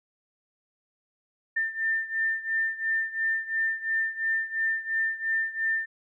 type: beating tone pair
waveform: sine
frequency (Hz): 1794 / 1796.9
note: A6 / A6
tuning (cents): +33 / +36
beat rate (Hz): 2.9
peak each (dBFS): -27 / -30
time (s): 1.56-5.86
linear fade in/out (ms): 10
effects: none